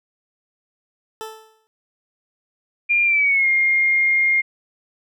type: tone with exponential decay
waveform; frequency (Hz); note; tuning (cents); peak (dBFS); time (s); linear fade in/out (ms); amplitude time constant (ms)
20% pulse; 439.2; A4; -3; -22; 1.21-1.67; 0; 100
type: tone with pitch glide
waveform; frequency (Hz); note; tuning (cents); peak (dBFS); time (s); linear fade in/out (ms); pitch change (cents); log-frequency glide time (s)
sine; 2400 to 2126; D7 to C7; +37 to +27; -14; 2.89-4.42; 20; -210; 3.04-3.48
effects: none